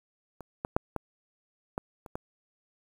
clicks, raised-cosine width 1 ms, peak -28 / -17 / -9 / -17 / -17 / -30 / -20 dBFS, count 7, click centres 0.407 / 0.649 / 0.765 / 0.963 / 1.779 / 2.062 / 2.155 s, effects 8-bit

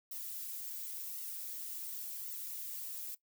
violet noise with flanger, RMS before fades -43 dBFS, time 0.11-3.15 s, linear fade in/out 5 ms, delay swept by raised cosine 1.2 to 5.7 ms, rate 0.92 Hz, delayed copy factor -0.9, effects noise-tail reverb RT60 0.1 s tail -17 dB re dry

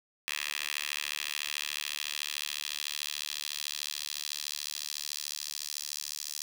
10% pulse tone with high-pass filter sweep, 73.8 Hz, D2, 9 cents sharp, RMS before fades -37 dBFS, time 0.28-6.42 s, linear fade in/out 0 ms, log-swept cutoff 2400 to 5300 Hz, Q 1.7, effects none

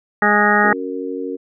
harmonic tone, 207.7 Hz, G#3, in tune, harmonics 1 / 2 / 3 / 4 / 6 / 7 / 8 / 9, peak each -20 / -21 / -24 / -18 / -19 / -21 / -21 / -17 dBFS, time 0.22-0.73 s, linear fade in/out 2 ms
sine chord, F# major, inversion second, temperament just, 277.5 / 370 / 462.5 Hz, C#4 / F#4 / A#4, +2 / 0 / -14 cents, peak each -26 / -28 / -26 dBFS, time 0.63-1.37 s, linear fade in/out 20 ms
effects none

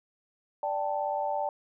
sine chord, D suspended fourth, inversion none, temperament just, 587.3 / 783.1 / 881 Hz, D5 / G5 / A5, 0 / -2 / +2 cents, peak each -32 dBFS, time 0.63-1.49 s, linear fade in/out 2 ms, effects none

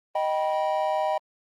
triangle chord, Eb augmented, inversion none, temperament just, 622.3 / 777.8 / 972.3 Hz, Eb5 / G5 / B5, 0 / -14 / -27 cents, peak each -24 / -25 / -28 dBFS, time 0.15-1.18 s, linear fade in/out 5 ms, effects Opus 32 kbps

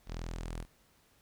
sawtooth tone with low-pass filter sweep, 41.52 Hz, E1, 13 cents sharp, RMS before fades -40 dBFS, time 0.06-0.66 s, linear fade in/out 50 ms, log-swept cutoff 5200 to 11000 Hz, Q 1.7, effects pink hiss -67 dBFS RMS until 1.21 s

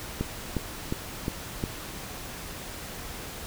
click train, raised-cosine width 3 ms, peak -14 dBFS, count 5, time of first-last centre 0.21-1.639 s, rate 2.8 Hz, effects pink hiss -39 dBFS RMS until 3.46 s

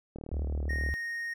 click train, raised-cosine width 2 ms, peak -27 dBFS, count 29, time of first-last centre 0.16-0.889 s, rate 38.4 Hz
sine tone with vibrato, 70.3 Hz, C#2, 25 cents sharp, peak -29 dBFS, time 0.32-0.94 s, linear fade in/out 0 ms, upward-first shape sine, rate 12 Hz, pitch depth 75 cents each way
triangle tone, 1859 Hz, A#6, 5 cents flat, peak -31 dBFS, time 0.69-1.34 s, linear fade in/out 10 ms
effects none

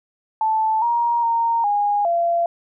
sine tone with pitch steps, 877 / 943 / 925 / 821 / 684 Hz, A5 / A#5 / A#5 / G#5 / F5, -6 / +20 / -14 / -20 / -36 cents, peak -16 dBFS, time 0.41-2.46 s, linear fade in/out 2 ms, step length 410 ms, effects none

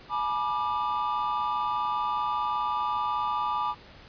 triangle tone cluster, 848 / 973 / 1188 Hz, G#5 / B5 / D6, +36 / -26 / +20 cents, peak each -30 / -29 / -27 dBFS, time 0.09-3.75 s, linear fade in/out 50 ms, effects pink hiss -50 dBFS RMS until 4.08 s + resampled to 11025 Hz

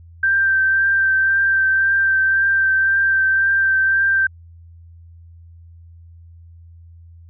sine tone with vibrato, 1568 Hz, G6, in tune, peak -13 dBFS, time 0.23-4.27 s, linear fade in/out 5 ms, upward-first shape triangle, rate 1.9 Hz, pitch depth 18 cents each way, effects added 84 Hz sine -40 dBFS peak until 7.29 s

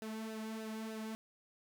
sawtooth tone with flanger, 220 Hz, A3, in tune, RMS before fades -43 dBFS, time 0.02-1.15 s, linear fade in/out 0 ms, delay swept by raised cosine 0.89 to 2.99 ms, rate 3.3 Hz, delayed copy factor -0.65, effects none

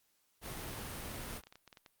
pink noise, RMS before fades -43 dBFS, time 0.41-1.42 s, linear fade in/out 50 ms
clicks, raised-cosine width 0.2 ms, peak -36 dBFS, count 11, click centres 1.202 / 1.33 / 1.365 / 1.437 / 1.47 / 1.525 / 1.556 / 1.677 / 1.728 / 1.772 / 1.862 s
effects white hiss -75 dBFS RMS until 2 s + Opus 48 kbps

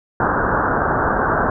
white low-pass noise, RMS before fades -18 dBFS, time 0.2-1.5 s, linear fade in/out 2 ms, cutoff 1600 Hz, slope 96 dB/octave, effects none

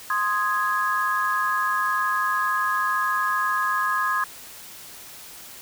sine chord, Ab major, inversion first, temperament equal, 1046.5 / 1244.5 / 1661.2 Hz, C6 / Eb6 / Ab6, 0 / 0 / 0 cents, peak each -25 dBFS, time 0.1-4.24 s, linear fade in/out 2 ms, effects white hiss -42 dBFS RMS until 5.61 s

